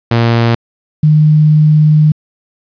sawtooth / sine tone pair in turn, 116.54 / 152.85 Hz, A#2 / D#3, 0 / -30 cents, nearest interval perfect fourth, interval 470 cents, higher second, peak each -4 dBFS, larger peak neither, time 0.11-0.55 / 1.03-2.12 s, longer second, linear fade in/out 5 ms, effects resampled to 11025 Hz + 7-bit

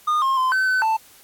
triangle tone with pitch steps, 1222 / 1068 / 1032 / 1528 / 1515 / 885 Hz, D#6 / C6 / C6 / G6 / F#6 / A5, -32 / +35 / -24 / -45 / +40 / +10 cents, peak -15 dBFS, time 0.07-0.97 s, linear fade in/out 10 ms, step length 150 ms, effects white hiss -50 dBFS RMS until 1.23 s + AAC 64 kbps

